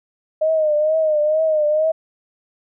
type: tone with vibrato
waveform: sine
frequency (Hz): 618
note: D#5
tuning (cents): -12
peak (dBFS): -14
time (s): 0.41-1.92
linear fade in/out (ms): 10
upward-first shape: triangle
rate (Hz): 2.2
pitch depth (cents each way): 73
effects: none